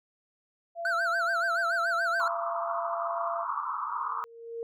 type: tone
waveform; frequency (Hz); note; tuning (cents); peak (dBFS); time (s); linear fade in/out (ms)
sine; 679; F5; -49; -32; 0.75-3.46; 50
type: tone with vibrato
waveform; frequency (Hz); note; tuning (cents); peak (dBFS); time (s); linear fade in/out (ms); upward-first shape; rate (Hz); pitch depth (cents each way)
triangle; 1440; F#6; -47; -24; 0.85-2.28; 2; sine; 7; 160
type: band-pass noise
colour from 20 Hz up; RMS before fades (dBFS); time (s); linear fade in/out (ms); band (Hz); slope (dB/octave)
white; -33; 2.2-4.24; 0; 920 to 1300; 96
type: tone with exponential growth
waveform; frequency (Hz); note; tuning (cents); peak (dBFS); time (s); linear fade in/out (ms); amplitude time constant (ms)
sine; 462.4; A#4; -14; -31; 3.89-4.63; 1; 160
effects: none